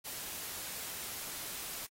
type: noise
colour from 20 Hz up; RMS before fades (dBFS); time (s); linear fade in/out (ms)
white; -42; 0.04-1.87; 20
effects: AAC 48 kbps